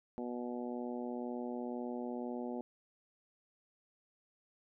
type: harmonic tone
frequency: 122 Hz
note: B2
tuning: 21 cents flat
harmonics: 2 / 3 / 4 / 5 / 6 / 7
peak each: -40 / -44 / -46 / -48 / -50 / -51 dBFS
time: 0.18-2.61 s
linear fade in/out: 0 ms
effects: none